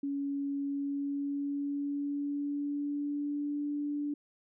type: tone with pitch glide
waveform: sine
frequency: 280.6 to 291.3 Hz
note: C#4 to D4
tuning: +21 to -14 cents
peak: -31 dBFS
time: 0.03-4.14 s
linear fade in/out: 5 ms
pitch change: +65 cents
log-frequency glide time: 0.63-3.67 s
effects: none

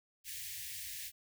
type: band-stop noise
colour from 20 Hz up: white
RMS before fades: -44 dBFS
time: 0.24-1.12 s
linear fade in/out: 50 ms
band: 130 to 1700 Hz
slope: 96 dB/octave
effects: none

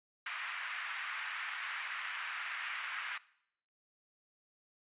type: band-pass noise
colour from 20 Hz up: white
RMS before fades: -41 dBFS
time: 0.26-3.18 s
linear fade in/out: 5 ms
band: 1200 to 2400 Hz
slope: 24 dB/octave
effects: noise-tail reverb RT60 0.7 s tail -20 dB re dry + resampled to 8000 Hz

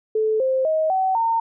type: tone with pitch steps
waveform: sine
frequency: 435.6 / 524 / 630.4 / 758.4 / 912.4 Hz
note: A4 / C5 / D#5 / F#5 / A#5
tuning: -17 / +2 / +23 / +43 / -37 cents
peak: -17 dBFS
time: 0.15-1.4 s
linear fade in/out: 5 ms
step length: 250 ms
effects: none

